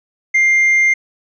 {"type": "tone with tanh clipping", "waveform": "sine", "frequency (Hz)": 2100, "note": "C7", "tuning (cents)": 6, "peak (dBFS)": -10, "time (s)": [0.34, 0.94], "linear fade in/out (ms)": 10, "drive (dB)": 2, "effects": ["resampled to 16000 Hz"]}